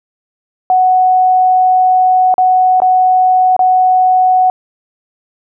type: tone with dropouts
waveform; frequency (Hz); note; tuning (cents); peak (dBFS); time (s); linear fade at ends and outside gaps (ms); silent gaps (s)
sine; 741; F#5; +2; -6; 0.7-4.5; 1; 2.341-2.381 / 2.802-2.819 / 3.565-3.592
effects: none